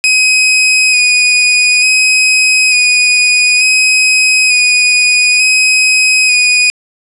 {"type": "tone with vibrato", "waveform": "sawtooth", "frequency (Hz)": 2500, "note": "D#7", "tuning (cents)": 8, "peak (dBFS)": -3, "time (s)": [0.04, 6.7], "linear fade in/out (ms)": 0, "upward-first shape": "square", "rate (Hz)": 0.56, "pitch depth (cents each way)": 19, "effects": ["resampled to 24000 Hz", "7-bit"]}